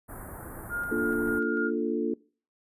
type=band-stop noise; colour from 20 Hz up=pink; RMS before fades=-41 dBFS; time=0.08-1.4 s; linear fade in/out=20 ms; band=1700 to 9600 Hz; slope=48 dB/octave
type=tone with tremolo; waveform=sine; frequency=1416 Hz; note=F6; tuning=23 cents sharp; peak=-29 dBFS; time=0.69-1.71 s; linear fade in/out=50 ms; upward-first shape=square; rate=3.4 Hz; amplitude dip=30%
type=chord; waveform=sine; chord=Bb major seventh; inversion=none; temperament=equal; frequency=233.1 / 293.7 / 349.2 / 440 Hz; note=Bb3 / D4 / F4 / A4; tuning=0 / 0 / 0 / 0 cents; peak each=-31 dBFS; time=0.91-2.14 s; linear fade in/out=5 ms
effects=noise-tail reverb RT60 0.4 s tail -22 dB re dry + resampled to 32000 Hz